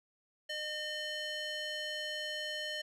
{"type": "tone with band-pass filter", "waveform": "square", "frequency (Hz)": 608, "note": "D#5", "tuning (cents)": -40, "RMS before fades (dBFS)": -39, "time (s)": [0.49, 2.82], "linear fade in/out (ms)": 10, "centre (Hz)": 3000, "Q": 1.5, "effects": []}